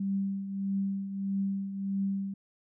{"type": "tone with tremolo", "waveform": "sine", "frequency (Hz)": 196, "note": "G3", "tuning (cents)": 0, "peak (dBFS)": -26, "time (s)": [0, 2.34], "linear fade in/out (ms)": 5, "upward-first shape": "triangle", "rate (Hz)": 1.6, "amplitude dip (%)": 65, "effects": []}